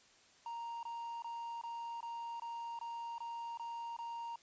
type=tone bursts; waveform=triangle; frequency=932.3 Hz; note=A#5; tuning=in tune; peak=-39 dBFS; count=10; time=0.46-4.358 s; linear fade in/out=2 ms; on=370 ms; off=22 ms; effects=white hiss -65 dBFS RMS until 4.42 s + resampled to 16000 Hz